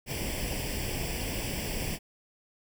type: noise with comb filter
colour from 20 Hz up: pink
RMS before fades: -33 dBFS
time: 0.06-1.99 s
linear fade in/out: 50 ms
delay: 0.38 ms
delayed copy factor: +0.8
effects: none